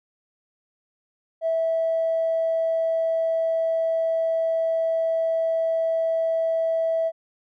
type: tone with tanh clipping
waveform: triangle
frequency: 654 Hz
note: E5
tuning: 14 cents flat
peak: -20 dBFS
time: 1.41-7.12 s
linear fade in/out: 50 ms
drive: 4 dB
effects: none